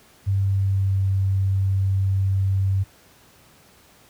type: tone with pitch glide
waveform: sine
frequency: 98 to 96.59 Hz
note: G2 to G2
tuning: 0 to -25 cents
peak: -17 dBFS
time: 0.26-2.84 s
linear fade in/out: 20 ms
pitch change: -25 cents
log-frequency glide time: 0.37-1.02 s
effects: pink hiss -53 dBFS RMS until 4.09 s + high-pass 60 Hz 12 dB/octave

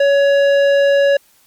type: tone with tanh clipping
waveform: sine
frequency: 561 Hz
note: C#5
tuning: 21 cents sharp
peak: -11 dBFS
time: 0-1.17 s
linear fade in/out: 5 ms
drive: 13 dB
effects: white hiss -53 dBFS RMS until 1.46 s + MP3 96 kbps

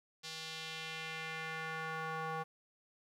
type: tone with band-pass filter sweep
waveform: square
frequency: 160 Hz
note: D#3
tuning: 49 cents sharp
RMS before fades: -42 dBFS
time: 0.23-2.44 s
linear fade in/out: 20 ms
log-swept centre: 4500 to 1000 Hz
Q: 1.6
effects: 11-bit

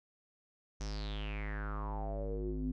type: tone with low-pass filter sweep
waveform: square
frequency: 51.9 Hz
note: G#1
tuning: in tune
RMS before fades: -38 dBFS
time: 0.8-2.72 s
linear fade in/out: 10 ms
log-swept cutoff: 6100 to 240 Hz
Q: 7.3
effects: none

